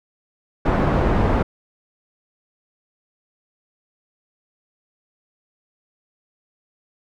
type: low-pass noise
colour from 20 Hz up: pink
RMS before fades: -18 dBFS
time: 0.65-1.43 s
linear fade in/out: 10 ms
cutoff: 1100 Hz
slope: 12 dB/octave
effects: none